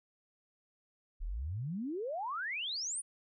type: exponential sweep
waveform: sine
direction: up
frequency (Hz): 33.83 to 10040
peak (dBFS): -35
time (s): 1.2-3.02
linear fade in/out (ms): 20
effects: none